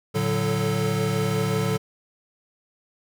square tone cluster, 112.4 / 144.6 / 184.7 / 439.4 Hz, A2 / D3 / F#3 / A4, +37 / -27 / -3 / -2 cents, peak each -28 dBFS, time 0.14-1.78 s, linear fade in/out 20 ms, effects none

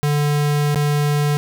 square tone with dropouts, 146.83 Hz, D3, in tune, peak -16 dBFS, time 0.03-1.37 s, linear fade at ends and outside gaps 0 ms, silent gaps 0.746-0.758 s, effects none

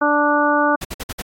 harmonic tone, 293.7 Hz, D4, in tune, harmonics 1 / 2 / 3 / 4 / 5, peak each -20 / -20 / -20 / -20 / -20 dBFS, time 0.01-0.76 s, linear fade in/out 10 ms
pink noise bursts, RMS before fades -27 dBFS, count 5, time 0.81-1.222 s, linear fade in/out 10 ms, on 40 ms, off 53 ms
effects AAC 64 kbps

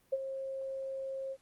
sine tone with ADSR envelope, 536 Hz, C5, 42 cents sharp, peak -26 dBFS, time 0.12-1.37 s, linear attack 13 ms, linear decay 36 ms, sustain -10 dB, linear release 53 ms, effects pink hiss -69 dBFS RMS until 1.41 s + Opus 24 kbps

